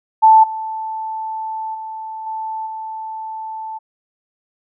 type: tone with level steps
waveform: sine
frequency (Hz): 880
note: A5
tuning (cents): 0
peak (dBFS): -5 / -22 / -26 / -22 / -25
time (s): 0.22-3.79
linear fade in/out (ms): 20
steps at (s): 0.43 / 1.74 / 2.26 / 2.66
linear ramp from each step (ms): 10
effects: none